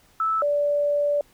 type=tone pair in turn; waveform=sine; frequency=1312 / 581.4 Hz; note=E6 / D5; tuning=-9 / -18 cents; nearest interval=octave + major second; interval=1409 cents; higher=first; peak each=-20 / -19 dBFS; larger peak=second; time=0.2-0.42 / 0.42-1.21 s; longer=second; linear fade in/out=2 ms; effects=pink hiss -58 dBFS RMS until 1.33 s